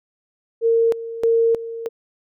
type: tone with tremolo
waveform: sine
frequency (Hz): 458.6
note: A#4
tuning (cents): -28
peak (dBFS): -13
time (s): 0.61-1.89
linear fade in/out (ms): 50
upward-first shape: square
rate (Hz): 1.6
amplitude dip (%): 80
effects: none